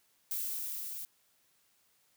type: noise with level ramp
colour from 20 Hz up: violet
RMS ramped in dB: -35 to -42 dBFS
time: 0.31-1.05 s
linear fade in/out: 0 ms
effects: white hiss -71 dBFS RMS until 2.16 s + high-pass 60 Hz 12 dB/octave